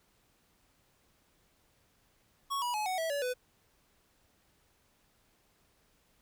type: tone with pitch steps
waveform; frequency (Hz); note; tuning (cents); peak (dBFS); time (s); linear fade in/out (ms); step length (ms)
square; 1108.7 / 970.8 / 850 / 744.3 / 651.7 / 570.6 / 499.6; C#6 / B5 / G#5 / F#5 / E5 / C#5 / B4; 0 / -30 / +40 / +10 / -20 / +50 / +20; -32; 2.5-3.34; 20; 120
effects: pink hiss -70 dBFS RMS until 6.21 s